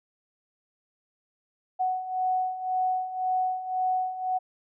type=beating tone pair; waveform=sine; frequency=741 / 742.9 Hz; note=F#5 / F#5; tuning=+2 / +7 cents; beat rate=1.9 Hz; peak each=-31 / -26 dBFS; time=1.79-4.39 s; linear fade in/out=20 ms; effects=none